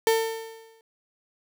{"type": "tone with exponential decay", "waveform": "35% pulse", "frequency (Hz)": 450, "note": "A4", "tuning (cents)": 39, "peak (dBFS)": -15, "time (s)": [0.07, 0.81], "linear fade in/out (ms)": 1, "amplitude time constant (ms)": 160, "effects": []}